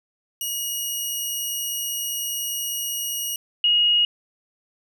10% pulse / sine tone pair in turn, 2891 / 2878 Hz, F#7 / F#7, -41 / -49 cents, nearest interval unison, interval 8 cents, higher first, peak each -17 / -15 dBFS, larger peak second, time 0.41-3.36 / 3.64-4.05 s, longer first, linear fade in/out 2 ms, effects none

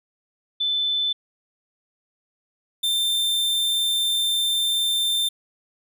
sine / 45% pulse tone pair in turn, 3520 / 3579 Hz, A7 / A7, 0 / +29 cents, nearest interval unison, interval 29 cents, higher second, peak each -20 dBFS, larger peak neither, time 0.6-1.13 / 2.83-5.29 s, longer second, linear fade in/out 10 ms, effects none

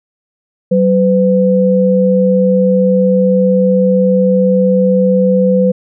sine tone pair together, 189.1 / 504.8 Hz, F#3 / B4, +38 / +38 cents, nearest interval octave + perfect fourth, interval 1700 cents, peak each -10 dBFS, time 0.71-5.72 s, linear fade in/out 10 ms, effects none

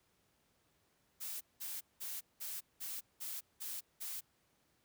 blue noise bursts, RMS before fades -43 dBFS, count 8, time 1.2-4.21 s, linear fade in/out 20 ms, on 210 ms, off 190 ms, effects pink hiss -75 dBFS RMS until 4.84 s + high-pass 60 Hz 12 dB/octave

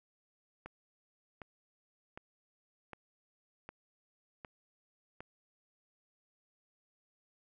click train, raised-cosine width 0.5 ms, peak -30 dBFS, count 7, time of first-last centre 0.66-5.205 s, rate 1.32 Hz, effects none

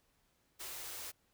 white band-stop noise, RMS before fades -45 dBFS, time 0.59-1.12 s, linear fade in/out 20 ms, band 140 to 280 Hz, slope 48 dB/octave, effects pink hiss -75 dBFS RMS until 1.33 s

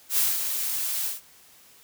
blue noise with ADSR envelope, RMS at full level -21 dBFS, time 0.09-1.21 s, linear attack 92 ms, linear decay 190 ms, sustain -7 dB, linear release 150 ms, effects white hiss -54 dBFS RMS until 1.83 s

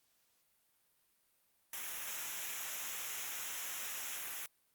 white noise with comb filter, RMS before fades -42 dBFS, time 1.73-4.46 s, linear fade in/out 2 ms, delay 0.22 ms, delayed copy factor -0.7, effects white hiss -75 dBFS RMS until 4.74 s + Opus 48 kbps

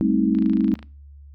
sine chord, A half-diminished seventh, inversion third, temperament just, 198 / 220 / 264 / 316.8 Hz, G3 / A3 / C4 / Eb4, +18 / 0 / +16 / +31 cents, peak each -22 dBFS, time 0.01-0.74 s, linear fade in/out 0 ms
click train, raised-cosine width 0.3 ms, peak -26 dBFS, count 14, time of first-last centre 0.35-0.828 s, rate 27.2 Hz
effects noise-tail reverb RT60 0.4 s tail -24 dB re dry + added 71 Hz sine -41 dBFS peak until 1.34 s

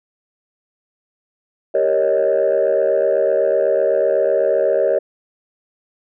sine chord, Eb dominant seventh, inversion first, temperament equal, 392 / 466.2 / 554.4 / 622.3 Hz, G4 / Bb4 / Db5 / Eb5, 0 / 0 / 0 / 0 cents, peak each -20 / -19 / -16 / -17 dBFS, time 1.74-4.99 s, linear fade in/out 10 ms, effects tanh soft clip ceiling -8 dBFS

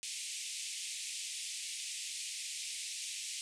white band-pass noise, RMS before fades -42 dBFS, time 0.03-3.41 s, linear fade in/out 0 ms, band 2200 to 9400 Hz, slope 48 dB/octave, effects none

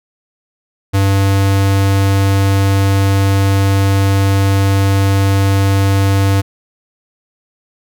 square tone, 98 Hz, G2, in tune, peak -10 dBFS, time 0.93-6.42 s, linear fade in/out 20 ms, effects none

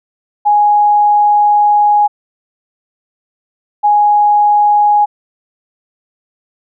sine tone pair in turn, 830.6 / 830.6 Hz, G#5 / G#5, 0 / 0 cents, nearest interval unison, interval 0 cents, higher neither, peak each -6 dBFS, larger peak neither, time 0.45-2.08 / 3.83-5.06 s, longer first, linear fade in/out 20 ms, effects none

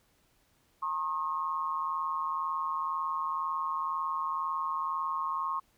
sine tone with amplitude modulation, 1080 Hz, C#6, 45 cents flat, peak -26 dBFS, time 0.82-5.6 s, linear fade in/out 10 ms, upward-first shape sine, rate 162 Hz, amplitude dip 80%, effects pink hiss -69 dBFS RMS until 5.77 s

